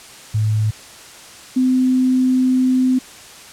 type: tone pair in turn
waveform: sine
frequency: 107.8 / 256.4 Hz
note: A2 / C4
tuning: -35 / -35 cents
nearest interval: octave + minor third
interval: 1500 cents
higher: second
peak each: -14 / -12 dBFS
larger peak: second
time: 0.34-0.71 / 1.56-2.99 s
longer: second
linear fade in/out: 10 ms
effects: white hiss -39 dBFS RMS until 3.52 s + low-pass 9000 Hz 12 dB/octave